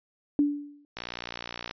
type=tone with exponential decay; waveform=sine; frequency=290 Hz; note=D4; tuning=22 cents flat; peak=-17 dBFS; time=0.39-0.85 s; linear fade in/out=1 ms; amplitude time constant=99 ms
type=click train; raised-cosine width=0.2 ms; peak=-17 dBFS; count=45; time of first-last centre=0.97-1.711 s; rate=59.4 Hz
effects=resampled to 11025 Hz